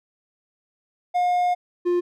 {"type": "tone pair in turn", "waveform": "triangle", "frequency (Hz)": [715, 352.6], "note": ["F5", "F4"], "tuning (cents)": [41, 17], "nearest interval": "octave", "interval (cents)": 1224, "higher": "first", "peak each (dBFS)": -16, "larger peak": "neither", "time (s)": [[1.14, 1.55], [1.85, 2.01]], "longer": "first", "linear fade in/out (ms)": 20, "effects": []}